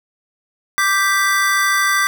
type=chord; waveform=square; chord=G major; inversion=second; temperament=equal; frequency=1174.7 / 1568 / 1975.5 Hz; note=D6 / G6 / B6; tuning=0 / 0 / 0 cents; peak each=-19 dBFS; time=0.78-2.07 s; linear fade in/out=0 ms; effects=none